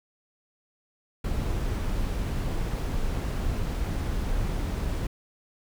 brown noise, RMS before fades -28 dBFS, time 1.24-5.07 s, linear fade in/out 5 ms, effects none

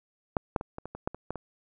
clicks, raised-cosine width 1 ms, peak -11 / -11 / -22 / -23 / -24 / -25 / -14 / -25 / -18 / -23 dBFS, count 10, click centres 0.368 / 0.562 / 0.611 / 0.784 / 0.856 / 0.95 / 1.075 / 1.146 / 1.306 / 1.357 s, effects none

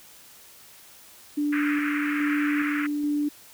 sine tone with tremolo, 293.7 Hz, D4, in tune, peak -22 dBFS, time 1.37-3.29 s, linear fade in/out 10 ms, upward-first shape square, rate 1.2 Hz, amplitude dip 25%
pink band-pass noise, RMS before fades -31 dBFS, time 1.52-2.87 s, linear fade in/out 10 ms, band 1300 to 2400 Hz, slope 48 dB/octave
effects white hiss -50 dBFS RMS until 3.53 s

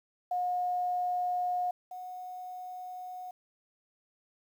sine tone pair in turn, 720 / 731.7 Hz, F#5 / F#5, -47 / -20 cents, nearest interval unison, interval 27 cents, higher second, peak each -28 / -39 dBFS, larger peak first, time 0.31-1.71 / 1.91-3.31 s, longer neither, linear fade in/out 5 ms, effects 10-bit

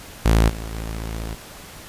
sawtooth tone with level steps, 55.2 Hz, A1, 6 cents sharp, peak -9 / -25 / -23 dBFS, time 0.25-1.35 s, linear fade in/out 10 ms, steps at 0.48 / 0.74 s, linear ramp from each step 20 ms, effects pink hiss -40 dBFS RMS until 1.88 s + resampled to 32000 Hz

